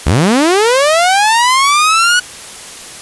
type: linear sweep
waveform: sawtooth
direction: up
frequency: 58.3 to 1480 Hz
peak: -4 dBFS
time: 0.06-2.2 s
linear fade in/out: 10 ms
effects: white hiss -30 dBFS RMS until 3.01 s + resampled to 24000 Hz